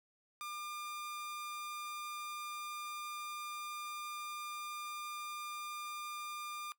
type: tone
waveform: sawtooth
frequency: 1201 Hz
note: D6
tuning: 38 cents sharp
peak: -38 dBFS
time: 0.41-6.72 s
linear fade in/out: 0 ms
effects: noise-tail reverb RT60 0.1 s tail -19 dB re dry